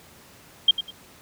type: tone with echo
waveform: sine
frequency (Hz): 3200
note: G7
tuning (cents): +35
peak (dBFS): -11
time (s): 0.68-0.71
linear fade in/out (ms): 5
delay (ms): 99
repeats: 2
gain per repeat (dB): -12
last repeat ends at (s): 0.908
effects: pink hiss -50 dBFS RMS until 1.21 s + high-pass 80 Hz 12 dB/octave